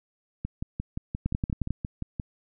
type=two click trains; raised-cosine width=5 ms; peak=-18 / -14 dBFS; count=11 / 6; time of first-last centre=0.45-2.198 / 1.26-1.706 s; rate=5.72 / 11.2 Hz; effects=none